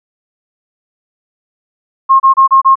sine tone bursts, 1073 Hz, C6, 43 cents sharp, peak -3 dBFS, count 5, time 2.09-2.756 s, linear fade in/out 20 ms, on 110 ms, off 29 ms, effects none

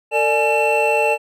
triangle tone cluster, 451.3 / 593 / 844 / 2691 Hz, A4 / D5 / G#5 / E7, +44 / +17 / +28 / +35 cents, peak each -18 dBFS, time 0.11-1.18 s, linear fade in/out 50 ms, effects none

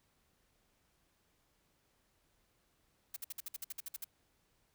blue noise bursts, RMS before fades -42 dBFS, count 12, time 3.14-4.044 s, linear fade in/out 5 ms, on 24 ms, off 56 ms, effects pink hiss -75 dBFS RMS until 4.74 s

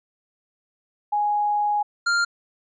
sine / square tone pair in turn, 830.6 / 1396.9 Hz, G#5 / F6, 0 / 0 cents, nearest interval major sixth, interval 900 cents, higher second, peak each -19 dBFS, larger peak neither, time 1.12-1.83 / 2.06-2.25 s, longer first, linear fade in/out 10 ms, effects resampled to 16000 Hz

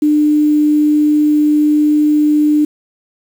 sine tone with quantisation, 299.8 Hz, D4, 36 cents sharp, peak -8 dBFS, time 0.02-2.65 s, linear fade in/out 5 ms, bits 6, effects none

